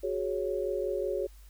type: chord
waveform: sine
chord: F# suspended second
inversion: none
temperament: equal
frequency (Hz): 370 / 415.3 / 554.4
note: F#4 / G#4 / C#5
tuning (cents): 0 / 0 / 0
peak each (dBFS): -33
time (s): 0.03-1.27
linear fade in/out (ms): 10
effects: added 50 Hz sine -49 dBFS peak until 1.49 s + white hiss -62 dBFS RMS until 1.49 s